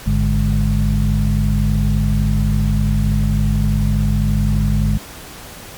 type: harmonic tone with a mistuned harmonic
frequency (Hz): 51.91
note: G#1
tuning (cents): 0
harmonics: 1 / 2 / 3 / 4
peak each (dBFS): -16 / -19 / -19 / -20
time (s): 0.06-4.98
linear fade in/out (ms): 10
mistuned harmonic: 3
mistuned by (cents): -96
effects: pink hiss -35 dBFS RMS until 5.77 s + MP3 96 kbps